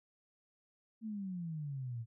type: exponential sweep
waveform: sine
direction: down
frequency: 227.1 to 111.1 Hz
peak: -38 dBFS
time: 1.01-2.06 s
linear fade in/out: 50 ms
effects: none